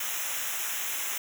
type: noise with comb filter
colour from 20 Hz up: white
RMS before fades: -32 dBFS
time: 0-1.18 s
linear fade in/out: 5 ms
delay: 0.22 ms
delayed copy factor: -1
effects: none